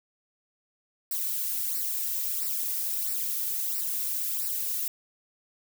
violet noise with flanger, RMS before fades -30 dBFS, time 1.11-4.88 s, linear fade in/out 2 ms, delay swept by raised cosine 0.3 to 2.4 ms, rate 1.5 Hz, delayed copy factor -0.75, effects none

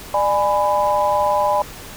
sine chord, G# diminished, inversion second, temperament just, 598 / 830.6 / 996.7 Hz, D5 / G#5 / B5, +31 / 0 / +16 cents, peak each -19 dBFS, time 0.14-1.62 s, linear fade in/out 2 ms, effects pink hiss -36 dBFS RMS until 1.96 s

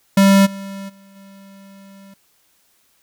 square tone with level steps, 196 Hz, G3, in tune, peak -9 / -29 / -45 / -41 dBFS, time 0.17-2.14 s, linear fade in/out 5 ms, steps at 0.45 / 0.88 / 1.15 s, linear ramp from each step 20 ms, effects white hiss -60 dBFS RMS until 3.02 s

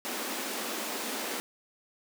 pink high-pass noise, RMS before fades -35 dBFS, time 0.05-1.4 s, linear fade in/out 0 ms, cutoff 210 Hz, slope 96 dB/octave, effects none

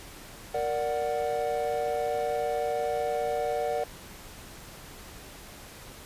triangle chord, Bb augmented, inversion none, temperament equal, 466.2 / 587.3 / 740 Hz, Bb4 / D5 / F#5, 0 / 0 / 0 cents, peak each -29 dBFS, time 0.54-3.84 s, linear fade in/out 5 ms, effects pink hiss -46 dBFS RMS until 6.05 s + resampled to 32000 Hz

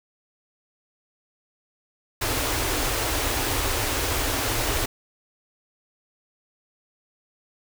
pink band-stop noise, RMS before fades -25 dBFS, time 2.21-4.86 s, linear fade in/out 10 ms, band 130 to 250 Hz, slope 96 dB/octave, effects none

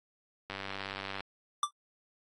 click train, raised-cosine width 0.3 ms, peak -22 dBFS, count 70, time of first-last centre 0.5-1.206 s, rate 97.8 Hz
square tone with exponential decay, 1174.7 Hz, D6, in tune, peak -23 dBFS, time 1.63-1.71 s, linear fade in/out 2 ms, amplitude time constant 16 ms
effects AAC 32 kbps

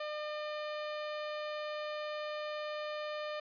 sawtooth tone, 603 Hz, D5, 46 cents sharp, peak -33 dBFS, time 0-3.4 s, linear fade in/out 5 ms, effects resampled to 11025 Hz

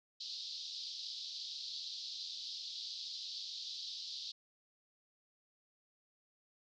white band-pass noise, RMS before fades -45 dBFS, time 0.2-4.32 s, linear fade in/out 10 ms, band 3600 to 4900 Hz, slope 48 dB/octave, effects none

